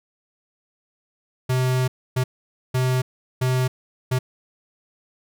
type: tone bursts at uneven times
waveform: square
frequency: 128.2 Hz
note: C3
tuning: 35 cents flat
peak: -19 dBFS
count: 5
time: 1.49-1.88 / 2.16-2.24 / 2.74-3.02 / 3.41-3.68 / 4.11-4.19 s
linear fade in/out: 10 ms
effects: none